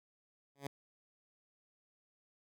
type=tone with exponential growth; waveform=10% pulse; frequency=140 Hz; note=C#3; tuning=18 cents sharp; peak=-28 dBFS; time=0.55-0.67 s; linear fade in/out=5 ms; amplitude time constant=24 ms; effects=none